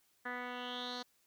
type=tone with low-pass filter sweep; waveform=10% pulse; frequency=246.9 Hz; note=B3; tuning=in tune; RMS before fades=-42 dBFS; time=0.25-1.03 s; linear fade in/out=10 ms; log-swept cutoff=1800 to 4700 Hz; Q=5.8; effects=white hiss -73 dBFS RMS until 1.26 s